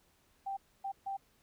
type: tone bursts at uneven times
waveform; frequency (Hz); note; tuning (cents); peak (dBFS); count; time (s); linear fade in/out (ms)
sine; 784; G5; 0; -35; 3; 0.46-0.57 / 0.84-0.92 / 1.06-1.17; 10
effects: pink hiss -70 dBFS RMS until 1.42 s